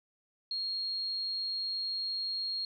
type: tone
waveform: sine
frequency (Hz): 4263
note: C8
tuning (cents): +32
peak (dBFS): -32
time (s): 0.51-2.65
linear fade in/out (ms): 2
effects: none